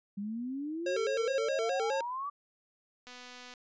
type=exponential sweep; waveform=sine; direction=up; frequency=196 to 1174.7 Hz; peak=-34 dBFS; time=0.17-2.3 s; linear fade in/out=10 ms
type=tone with vibrato; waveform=square; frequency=493.9 Hz; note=B4; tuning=in tune; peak=-31 dBFS; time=0.86-2.01 s; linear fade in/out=5 ms; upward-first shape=square; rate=4.8 Hz; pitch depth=160 cents each way
type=click train; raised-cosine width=0.2 ms; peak=-32 dBFS; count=117; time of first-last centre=3.07-3.538 s; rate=248 Hz
effects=resampled to 16000 Hz